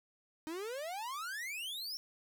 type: exponential sweep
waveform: 45% pulse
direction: up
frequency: 304 to 5550 Hz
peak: -39 dBFS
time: 0.47-1.97 s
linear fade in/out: 0 ms
effects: none